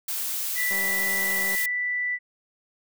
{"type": "noise", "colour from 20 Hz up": "blue", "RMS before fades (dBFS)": -29, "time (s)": [0.08, 1.66], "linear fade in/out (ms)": 5}
{"type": "tone", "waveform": "sine", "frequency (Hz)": 1975.5, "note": "B6", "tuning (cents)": 0, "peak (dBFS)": -24, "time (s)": [0.55, 2.19], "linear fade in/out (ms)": 50}
{"type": "click train", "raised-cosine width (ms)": 1, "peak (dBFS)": -26, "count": 163, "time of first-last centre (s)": [0.71, 1.549], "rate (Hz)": 193}
{"effects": []}